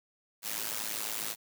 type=noise with amplitude modulation; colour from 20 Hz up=white; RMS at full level=-32 dBFS; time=0.42-1.36 s; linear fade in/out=50 ms; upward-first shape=sine; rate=108 Hz; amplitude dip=85%; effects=high-pass 150 Hz 12 dB/octave

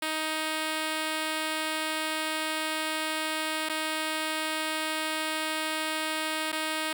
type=tone with dropouts; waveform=5% pulse; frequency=313.3 Hz; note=D#4; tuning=12 cents sharp; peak=-17 dBFS; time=0.02-6.93 s; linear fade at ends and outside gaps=5 ms; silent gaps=3.689-3.695 / 6.519-6.526 s; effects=none

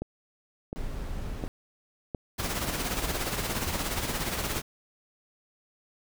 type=click train; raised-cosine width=2 ms; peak=-19 dBFS; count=4; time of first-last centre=0.02-2.148 s; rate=1.41 Hz
type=noise; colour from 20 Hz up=brown; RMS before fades=-34 dBFS; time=0.76-1.48 s; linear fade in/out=0 ms
type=noise with tremolo; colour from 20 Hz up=pink; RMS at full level=-29 dBFS; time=2.38-4.62 s; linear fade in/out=20 ms; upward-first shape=sine; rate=17 Hz; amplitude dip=50%
effects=none

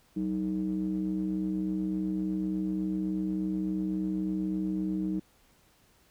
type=ring-modulated tone; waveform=triangle; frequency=61.74 Hz; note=B1; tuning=in tune; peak=-23 dBFS; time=0.16-5.2 s; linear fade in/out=10 ms; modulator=251 Hz; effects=pink hiss -64 dBFS RMS until 6.1 s

